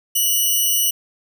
5% pulse tone, 2945 Hz, F#7, 9 cents flat, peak -7 dBFS, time 0.15-0.91 s, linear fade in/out 10 ms, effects none

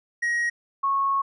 triangle / sine tone pair in turn, 1890 / 1099 Hz, A#6 / C#6, +23 / -15 cents, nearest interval major sixth, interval 938 cents, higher first, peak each -20 dBFS, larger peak neither, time 0.22-0.5 / 0.83-1.22 s, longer second, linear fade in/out 10 ms, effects resampled to 22050 Hz

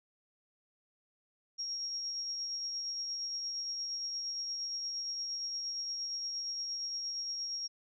sine tone with tremolo, 5588 Hz, F8, in tune, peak -34 dBFS, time 1.58-7.68 s, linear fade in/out 20 ms, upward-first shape triangle, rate 8.6 Hz, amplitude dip 30%, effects none

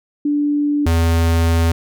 sine / square tone pair in turn, 292.2 / 83.04 Hz, D4 / E2, -9 / +13 cents, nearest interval octave + minor seventh, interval 2178 cents, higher first, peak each -14 / -13 dBFS, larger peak second, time 0.25-0.86 / 0.86-1.72 s, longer second, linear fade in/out 5 ms, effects none

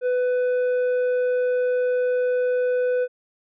sine tone with tanh clipping, 498.7 Hz, B4, 17 cents sharp, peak -20 dBFS, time 0.01-3.08 s, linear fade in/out 50 ms, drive 6 dB, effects none

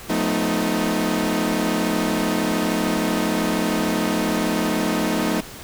sawtooth tone cluster, 177.4 / 218.5 / 251.6 / 311.3 Hz, F3 / A3 / B3 / D#4, +27 / -12 / +32 / +1 cents, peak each -23 / -20 / -23 / -20 dBFS, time 0.09-5.41 s, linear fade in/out 10 ms, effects pink hiss -38 dBFS RMS until 5.63 s

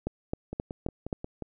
two click trains, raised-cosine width 2 ms, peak -16 / -22 dBFS, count 5 / 6, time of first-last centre 0.07-1.128 / 0.53-1.423 s, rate 3.78 / 5.6 Hz, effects none

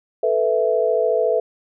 sine chord, A suspended second, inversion none, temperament equal, 440 / 493.9 / 659.3 Hz, A4 / B4 / E5, 0 / 0 / 0 cents, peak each -20 dBFS, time 0.23-1.4 s, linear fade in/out 5 ms, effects none

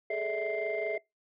sine tone cluster, 413.1 / 437.9 / 592 / 652 / 2093 Hz, G#4 / A4 / D5 / E5 / C7, -9 / -8 / +14 / -19 / 0 cents, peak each -36 / -36 / -39 / -33 / -36 dBFS, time 0.1-0.98 s, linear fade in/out 5 ms, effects noise-tail reverb RT60 0.2 s tail -24 dB re dry + tanh soft clip ceiling -22 dBFS

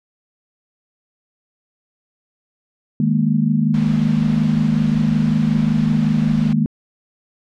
sine chord, D# suspended fourth, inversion none, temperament equal, 155.56 / 207.7 / 233.1 Hz, D#3 / G#3 / A#3, 0 / 0 / 0 cents, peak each -18 dBFS, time 3-6.66 s, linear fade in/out 2 ms
pink noise, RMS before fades -33 dBFS, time 3.74-6.53 s, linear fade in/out 2 ms
effects low-pass 4000 Hz 12 dB/octave

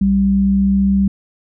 sine tone pair together, 65.2 / 196 Hz, C2 / G3, -5 / 0 cents, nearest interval octave + perfect fifth, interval 1905 cents, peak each -21 / -11 dBFS, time 0.01-1.08 s, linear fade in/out 5 ms, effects none

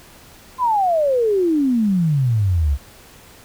sine exponential sweep, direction down, 1046.5 to 65.41 Hz, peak -14 dBFS, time 0.58-2.78 s, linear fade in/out 50 ms, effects pink hiss -45 dBFS RMS until 3.44 s

